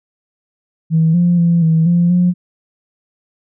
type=tone with pitch steps; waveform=sine; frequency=161.5 / 174.5 / 170 / 161.6 / 173 / 178.1 Hz; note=E3 / F3 / F3 / E3 / F3 / F3; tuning=-35 / -1 / -46 / -34 / -16 / +34 cents; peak=-8 dBFS; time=0.9-2.34 s; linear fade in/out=50 ms; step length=240 ms; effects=tanh soft clip ceiling -4 dBFS